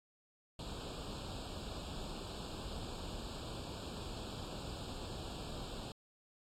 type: noise with comb filter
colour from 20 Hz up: pink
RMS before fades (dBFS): -44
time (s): 0.59-5.92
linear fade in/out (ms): 2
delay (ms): 0.25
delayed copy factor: +1
effects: low-pass 6000 Hz 12 dB/octave + AAC 64 kbps